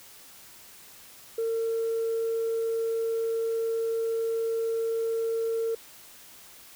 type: tone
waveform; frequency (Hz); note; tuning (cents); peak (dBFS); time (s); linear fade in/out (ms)
sine; 454.5; A#4; -44; -24; 1.38-5.75; 5
effects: tanh soft clip ceiling -22 dBFS + white hiss -50 dBFS RMS until 6.75 s

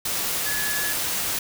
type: tone in noise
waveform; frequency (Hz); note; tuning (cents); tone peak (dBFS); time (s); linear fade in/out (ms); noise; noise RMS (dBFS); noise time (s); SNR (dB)
sine; 1700; G#6; +40; -28; 0.46-0.93; 5; white; -26; 0.05-1.39; -5
effects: none

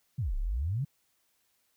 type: exponential two-way sweep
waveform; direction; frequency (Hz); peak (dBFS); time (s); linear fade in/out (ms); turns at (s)
sine; down then up; 151.2 to 30.87 to 151.2; -28; 0.18-0.85; 10; 0.36
effects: white hiss -73 dBFS RMS until 1.76 s

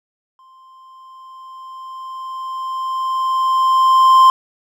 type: tone with exponential growth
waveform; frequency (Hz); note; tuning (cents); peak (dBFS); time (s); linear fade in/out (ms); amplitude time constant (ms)
triangle; 1046.5; C6; 0; -3; 0.39-4.3; 1; 850
effects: none

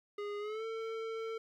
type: tone with pitch glide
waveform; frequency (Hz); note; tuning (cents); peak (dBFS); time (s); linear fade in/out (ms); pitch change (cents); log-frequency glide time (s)
square; 411.5 to 448.7; G#4 to A4; -16 to +34; -38; 0.18-1.38; 5; +150; 0.39-0.64
effects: low-pass 3000 Hz 12 dB/octave + 12-bit

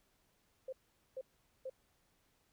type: tone bursts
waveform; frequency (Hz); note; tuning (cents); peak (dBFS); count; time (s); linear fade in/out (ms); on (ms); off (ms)
sine; 523.3; C5; 0; -40; 3; 0.68-1.698; 5; 46; 440
effects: pink hiss -75 dBFS RMS until 2.52 s

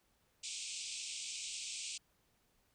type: band-pass noise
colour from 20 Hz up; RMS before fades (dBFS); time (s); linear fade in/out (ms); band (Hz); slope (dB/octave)
white; -44; 0.43-1.98; 10; 2300 to 8600; 96
effects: pink hiss -75 dBFS RMS until 2.74 s

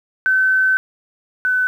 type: tone pair in turn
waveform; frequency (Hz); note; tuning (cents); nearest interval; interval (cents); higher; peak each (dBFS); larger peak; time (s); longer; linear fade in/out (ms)
sine; 1528 / 1506.1; G6 / F#6; -45 / +30; unison; 25; first; -12 / -14; first; 0.26-0.77 / 1.45-1.67; first; 0
effects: 8-bit

